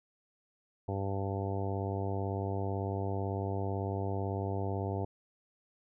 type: harmonic tone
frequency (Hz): 98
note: G2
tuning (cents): 0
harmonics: 1 / 2 / 3 / 4 / 5 / 6 / 7 / 8 / 9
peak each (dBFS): -34 / -42 / -42 / -40 / -42 / -47 / -42 / -47 / -45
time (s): 0.88-5.05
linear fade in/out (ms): 5
effects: none